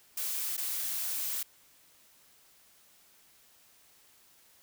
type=noise with dropouts; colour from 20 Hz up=blue; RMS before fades=-34 dBFS; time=0.17-1.43 s; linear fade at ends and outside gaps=5 ms; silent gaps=0.568-0.577 s; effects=white hiss -62 dBFS RMS until 4.62 s